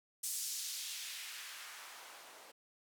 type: noise with band-pass filter sweep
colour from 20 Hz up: blue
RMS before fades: -45 dBFS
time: 0.23-2.52 s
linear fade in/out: 10 ms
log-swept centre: 7800 to 500 Hz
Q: 1.1
effects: none